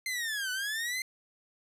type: linear two-way sweep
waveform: sawtooth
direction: down then up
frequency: 2093 to 1480 to 2093 Hz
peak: -28 dBFS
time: 0.06-1.02 s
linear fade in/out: 2 ms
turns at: 0.51 s
effects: resampled to 32000 Hz